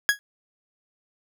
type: tone with exponential decay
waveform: 40% pulse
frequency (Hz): 1661.2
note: G#6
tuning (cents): 0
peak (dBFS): -11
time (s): 0.09-0.19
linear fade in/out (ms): 0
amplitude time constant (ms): 20
effects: none